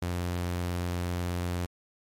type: tone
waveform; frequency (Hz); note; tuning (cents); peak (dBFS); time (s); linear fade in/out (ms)
sawtooth; 88.2; F2; +18; -25; 0.02-1.66; 5
effects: MP3 64 kbps